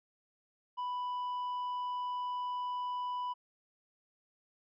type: tone with tanh clipping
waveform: sine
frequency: 990 Hz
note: B5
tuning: 4 cents sharp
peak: -35 dBFS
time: 0.77-3.34 s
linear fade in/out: 20 ms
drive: 4 dB
effects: none